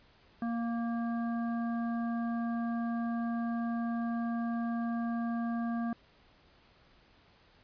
harmonic tone with a mistuned harmonic, 233.1 Hz, A#3, in tune, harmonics 1 / 3 / 5 / 7, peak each -31 / -41 / -45 / -48 dBFS, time 0.42-5.93 s, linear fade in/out 2 ms, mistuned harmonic 7, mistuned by -18 cents, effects pink hiss -63 dBFS RMS until 7.63 s + resampled to 11025 Hz

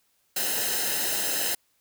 white noise with comb filter, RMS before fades -27 dBFS, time 0.36-1.55 s, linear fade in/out 5 ms, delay 0.87 ms, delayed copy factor -0.75, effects white hiss -69 dBFS RMS until 1.8 s

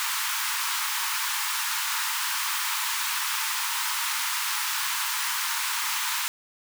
pink high-pass noise, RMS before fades -28 dBFS, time 0-6.28 s, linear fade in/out 0 ms, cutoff 880 Hz, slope 96 dB/octave, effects none

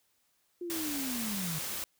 sine linear sweep, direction down, 356.9 to 150 Hz, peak -35 dBFS, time 0.61-1.59 s, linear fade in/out 5 ms
white noise, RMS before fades -37 dBFS, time 0.7-1.84 s, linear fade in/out 0 ms
effects white hiss -73 dBFS RMS until 1.99 s

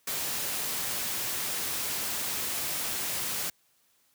white noise, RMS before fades -32 dBFS, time 0.07-3.5 s, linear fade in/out 5 ms, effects white hiss -68 dBFS RMS until 4.14 s + high-pass 60 Hz 12 dB/octave

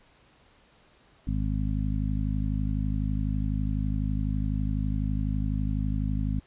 harmonic tone, 52 Hz, G#1, 3 cents sharp, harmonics 1 / 2 / 3 / 4 / 5, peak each -28 / -31 / -33 / -34 / -35 dBFS, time 1.27-6.4 s, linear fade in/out 5 ms, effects pink hiss -60 dBFS RMS until 6.46 s + resampled to 8000 Hz

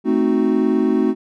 triangle chord, A diminished seventh, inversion none, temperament equal, 220 / 261.6 / 311.1 / 370 Hz, A3 / C4 / Eb4 / Gb4, 0 / 0 / 0 / 0 cents, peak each -18 / -17 / -18 / -18 dBFS, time 0.04-1.15 s, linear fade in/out 50 ms, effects none

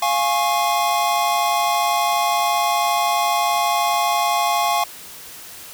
square chord, Db major, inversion first, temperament equal with one note detuned, 698.5 / 830.6 / 1093.5 Hz, F5 / Ab5 / Db6, 0 / 0 / -24 cents, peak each -22 dBFS, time 0.02-4.84 s, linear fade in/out 5 ms, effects white hiss -38 dBFS RMS until 5.73 s

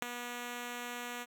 5% pulse tone with ADSR envelope, 242.5 Hz, B3, 31 cents flat, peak -17 dBFS, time 0.02-1.26 s, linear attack 4 ms, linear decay 7 ms, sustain -11 dB, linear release 42 ms, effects none

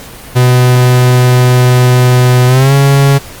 45% pulse tone with pitch glide, 125.2 to 138.92 Hz, B2 to C#3, +24 to +4 cents, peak -4 dBFS, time 0.35-3.19 s, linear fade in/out 20 ms, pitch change +180 cents, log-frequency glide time 2.47-2.73 s, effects pink hiss -30 dBFS RMS until 3.4 s + Opus 48 kbps

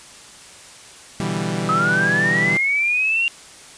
sawtooth chord, E minor seventh, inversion second, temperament equal, 123.47 / 146.83 / 164.81 / 196 Hz, B2 / D3 / E3 / G3, 0 / 0 / 0 / 0 cents, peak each -25 / -27 / -21 / -21 dBFS, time 1.2-2.57 s, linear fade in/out 0 ms
sine linear sweep, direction up, 1263 to 2787 Hz, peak -16 dBFS, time 1.69-3.28 s, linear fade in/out 0 ms
effects white hiss -42 dBFS RMS until 3.77 s + resampled to 22050 Hz

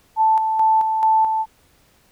sine tone with tremolo, 880 Hz, A5, in tune, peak -12 dBFS, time 0.16-1.46 s, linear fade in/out 50 ms, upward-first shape square, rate 2.3 Hz, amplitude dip 45%, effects pink hiss -57 dBFS RMS until 2.11 s

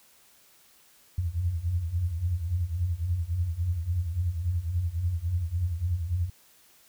sine tone cluster, 77.8 / 88.1 / 91.7 Hz, D#2 / F2 / F#2, 0 / +16 / -15 cents, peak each -34 / -27 / -34 dBFS, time 1.18-6.3 s, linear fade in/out 5 ms, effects white hiss -59 dBFS RMS until 6.88 s

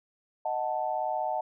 sine chord, D# diminished, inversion none, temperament equal with one note detuned, 622.3 / 737.9 / 880 Hz, D#5 / F#5 / A5, 0 / -5 / 0 cents, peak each -33 / -31 / -32 dBFS, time 0.45-1.41 s, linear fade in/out 5 ms, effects none

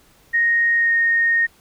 sine tone with pitch glide, 1864.7 to 1851.8 Hz, A#6 to A#6, 0 to -12 cents, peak -14 dBFS, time 0.33-1.47 s, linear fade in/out 20 ms, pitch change -12 cents, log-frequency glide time 0.76-0.93 s, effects pink hiss -54 dBFS RMS until 1.6 s

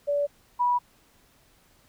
sine tone pair in turn, 576 / 976.3 Hz, D5 / B5, -34 / -20 cents, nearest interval major sixth, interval 914 cents, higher second, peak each -22 / -20 dBFS, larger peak second, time 0.07-0.27 / 0.59-0.79 s, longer neither, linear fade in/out 20 ms, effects pink hiss -61 dBFS RMS until 1.88 s

